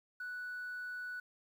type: tone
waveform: sine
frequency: 1480 Hz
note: F#6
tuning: in tune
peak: -38 dBFS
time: 0.2-1.2 s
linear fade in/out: 5 ms
effects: tanh soft clip ceiling -38 dBFS + 11-bit